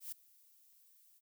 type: noise with ADSR envelope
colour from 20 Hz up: violet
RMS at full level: -42 dBFS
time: 0-1.21 s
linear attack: 120 ms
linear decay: 7 ms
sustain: -24 dB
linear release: 40 ms
effects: none